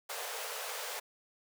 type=high-pass noise; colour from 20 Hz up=pink; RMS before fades=-40 dBFS; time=0.09-1 s; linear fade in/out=10 ms; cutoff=430 Hz; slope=96 dB/octave; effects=none